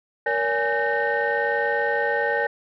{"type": "tone cluster", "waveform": "sine", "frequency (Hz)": [468.1, 569, 829, 1534, 1837], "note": ["A#4", "C#5", "G#5", "G6", "A#6"], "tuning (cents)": [7, 45, -3, -38, -26], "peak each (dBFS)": [-25, -26, -26, -27, -25], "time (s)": [0.26, 2.47], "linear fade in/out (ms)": 5, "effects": ["tanh soft clip ceiling -13 dBFS"]}